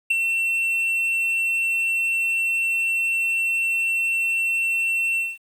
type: tone with ADSR envelope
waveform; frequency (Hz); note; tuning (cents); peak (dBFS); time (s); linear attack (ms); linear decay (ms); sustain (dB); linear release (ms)
triangle; 2702; E7; +42; -13; 0.1-5.38; 9; 17; -5; 200
effects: 9-bit